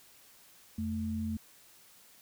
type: tone pair together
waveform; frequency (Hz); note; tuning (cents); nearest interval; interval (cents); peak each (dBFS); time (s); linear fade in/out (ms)
sine; 87.31 / 220; F2 / A3; 0 / 0; octave + major third; 1600; -37 / -33; 0.78-1.37; 5
effects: white hiss -59 dBFS RMS until 2.21 s